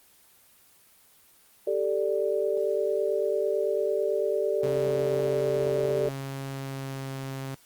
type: chord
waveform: sine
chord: G suspended second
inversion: none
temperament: just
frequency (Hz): 392 / 441 / 588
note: G4 / A4 / D5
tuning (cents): 0 / +4 / +2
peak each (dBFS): -28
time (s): 1.67-6.09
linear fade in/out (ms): 5
type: tone with pitch glide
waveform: sawtooth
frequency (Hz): 136.2 to 134.64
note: C#3 to C3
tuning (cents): -30 to +50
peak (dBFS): -29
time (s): 4.63-7.55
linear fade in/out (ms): 5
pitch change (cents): -20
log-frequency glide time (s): 6.43-7.15
effects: white hiss -58 dBFS RMS until 7.65 s + Opus 24 kbps